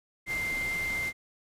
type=tone in noise; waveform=sine; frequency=2093 Hz; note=C7; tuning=in tune; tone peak=-29 dBFS; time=0.26-1.13 s; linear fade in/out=50 ms; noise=pink; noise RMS=-40 dBFS; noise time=0.26-1.13 s; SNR=+8 dB; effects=resampled to 32000 Hz